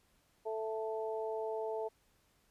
harmonic tone, 220.1 Hz, A3, 1 cent sharp, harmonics 2 / 3 / 4, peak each -37 / -41 / -43 dBFS, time 0.45-1.89 s, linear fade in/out 20 ms, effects pink hiss -72 dBFS RMS until 2.5 s + resampled to 32000 Hz

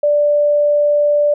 sine tone, 587.3 Hz, D5, in tune, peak -10 dBFS, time 0.03-1.34 s, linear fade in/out 5 ms, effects none

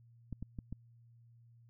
clicks, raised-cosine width 5 ms, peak -29 dBFS, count 4, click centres 0.327 / 0.426 / 0.588 / 0.726 s, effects added 117 Hz sine -59 dBFS peak until 1.69 s

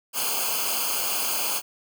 white noise with comb filter, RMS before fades -26 dBFS, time 0.13-1.62 s, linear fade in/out 50 ms, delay 0.53 ms, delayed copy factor -1, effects none

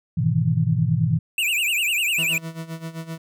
sine chord, E major seventh, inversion first, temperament equal, 103.83 / 123.47 / 155.56 / 164.81 Hz, G#2 / B2 / D#3 / E3, 0 / 0 / 0 / 0 cents, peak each -25 / -22 / -23 / -22 dBFS, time 0.17-1.19 s, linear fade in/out 10 ms
square tone with vibrato, 2600 Hz, E7, 24 cents flat, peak -20 dBFS, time 1.38-2.38 s, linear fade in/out 2 ms, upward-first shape triangle, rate 10 Hz, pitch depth 210 cents each way
40% pulse tone with tremolo, 163.2 Hz, E3, 17 cents flat, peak -27 dBFS, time 2.18-3.18 s, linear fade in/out 5 ms, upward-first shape sine, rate 7.7 Hz, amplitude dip 80%
effects none

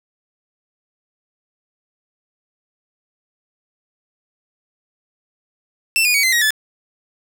sawtooth tone with pitch steps, 2675 / 2453 / 2249 / 2063 / 1891.5 / 1734.5 Hz, E7 / D#7 / C#7 / C7 / A#6 / A6, +25 / -25 / +24 / -25 / +25 / -25 cents, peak -10 dBFS, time 5.96-6.506 s, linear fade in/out 0 ms, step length 91 ms, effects none

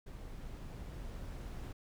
brown noise with level ramp, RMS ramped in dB -47 to -43 dBFS, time 0.06-1.73 s, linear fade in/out 10 ms, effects none

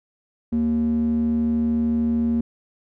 square tone with band-pass filter, 77.78 Hz, D#2, in tune, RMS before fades -21 dBFS, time 0.52-2.41 s, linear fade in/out 5 ms, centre 230 Hz, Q 5.1, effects none

